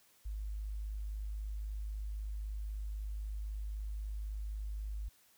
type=tone; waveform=sine; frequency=51.91 Hz; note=G#1; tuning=in tune; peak=-37 dBFS; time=0.25-5.09 s; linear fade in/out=10 ms; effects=white hiss -67 dBFS RMS until 5.37 s